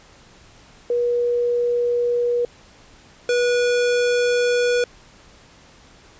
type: tone pair in turn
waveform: sine / square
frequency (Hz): 481.4 / 486.4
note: B4 / B4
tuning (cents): -44 / -26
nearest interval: unison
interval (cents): 18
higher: second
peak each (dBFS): -17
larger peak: neither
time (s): 0.9-2.45 / 3.29-4.84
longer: neither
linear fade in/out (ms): 2
effects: pink hiss -49 dBFS RMS until 6.19 s + resampled to 16000 Hz